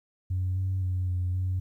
sine tone with pitch steps, 92.2 / 94.4 / 91.7 / 90 / 92.4 Hz, F#2 / F#2 / F#2 / F#2 / F#2, -6 / +35 / -15 / -47 / -2 cents, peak -24 dBFS, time 0.3-1.6 s, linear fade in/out 10 ms, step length 260 ms, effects tanh soft clip ceiling -22 dBFS + 11-bit

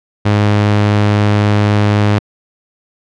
sawtooth tone, 103.83 Hz, G#2, in tune, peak -5 dBFS, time 0.25-2.19 s, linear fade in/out 10 ms, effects low-pass 4000 Hz 12 dB/octave

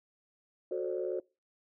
sine chord, D dominant seventh, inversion first, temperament just, 367.1 / 440.5 / 528.6 / 587.3 Hz, F#4 / A4 / C5 / D5, -14 / +2 / +18 / 0 cents, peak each -34 / -38 / -37 / -40 dBFS, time 0.71-1.2 s, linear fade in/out 5 ms, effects noise-tail reverb RT60 0.3 s tail -25 dB re dry + tanh soft clip ceiling -22 dBFS

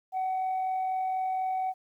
sine tone with amplitude modulation, 752 Hz, F#5, 28 cents sharp, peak -24 dBFS, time 0.12-1.74 s, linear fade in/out 50 ms, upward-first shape sine, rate 44.1 Hz, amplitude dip 25%, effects tanh soft clip ceiling -25 dBFS + 11-bit

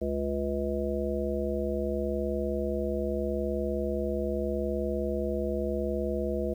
harmonic tone, 70.4 Hz, C#2, 27 cents sharp, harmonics 1 / 3 / 5 / 7 / 9, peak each -34 / -34 / -33 / -33 / -35 dBFS, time 0.01-6.54 s, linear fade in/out 10 ms, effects 10-bit

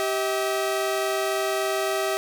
sawtooth tone pair together, 389.3 / 641 Hz, G4 / E5, -12 / -49 cents, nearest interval major sixth, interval 863 cents, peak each -22 dBFS, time 0-2.17 s, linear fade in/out 0 ms, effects none

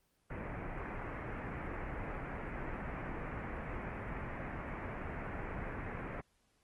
pink low-pass noise, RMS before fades -42 dBFS, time 0.3-6.21 s, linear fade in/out 5 ms, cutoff 2300 Hz, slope 48 dB/octave, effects pink hiss -75 dBFS RMS until 6.63 s + Opus 24 kbps

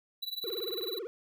square tone with tremolo, 3951 Hz, B7, in tune, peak -32 dBFS, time 0.22-0.99 s, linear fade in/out 10 ms, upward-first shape triangle, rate 20 Hz, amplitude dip 100%
triangle tone with vibrato, 415.3 Hz, G#4, in tune, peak -34 dBFS, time 0.44-1.07 s, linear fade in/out 0 ms, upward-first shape sine, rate 18 Hz, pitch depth 270 cents each way
clicks, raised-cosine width 0.3 ms, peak -36 dBFS, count 12, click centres 0.503 / 0.536 / 0.569 / 0.604 / 0.642 / 0.678 / 0.708 / 0.739 / 0.777 / 0.811 / 0.841 / 0.872 s
effects none

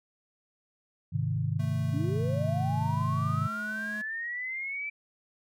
sine chord, Ab major, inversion none, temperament equal, 103.83 / 130.81 / 155.56 Hz, Ab2 / C3 / Eb3, 0 / 0 / 0 cents, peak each -31 dBFS, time 1.12-3.48 s, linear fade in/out 20 ms
square tone with pitch glide, 220.1 to 213.6 Hz, A3 to G#3, +1 to +49 cents, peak -39 dBFS, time 1.59-4.02 s, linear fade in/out 10 ms, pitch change -52 cents, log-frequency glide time 2.22-3.82 s
sine linear sweep, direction up, 259.2 to 2335 Hz, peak -32 dBFS, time 1.93-4.9 s, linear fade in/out 10 ms
effects none

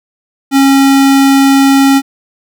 square tone, 273.2 Hz, C#4, 25 cents flat, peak -5 dBFS, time 0.51-2.02 s, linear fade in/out 50 ms, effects none

